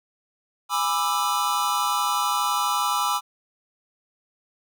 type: chord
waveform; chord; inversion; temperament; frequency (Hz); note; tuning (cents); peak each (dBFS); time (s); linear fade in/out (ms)
square; E dominant seventh; first; just; 824.1 / 988.9 / 1186.7 / 1318.5; G#5 / B5 / D6 / E6; -14 / +2 / +18 / 0; -30 / -27 / -27 / -28; 0.69-3.21; 50
effects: none